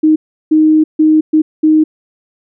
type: tone bursts at uneven times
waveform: sine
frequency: 311.1 Hz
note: D#4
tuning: in tune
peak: -5 dBFS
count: 5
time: 0.03-0.16 / 0.51-0.84 / 0.99-1.21 / 1.33-1.42 / 1.63-1.84 s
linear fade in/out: 10 ms
effects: none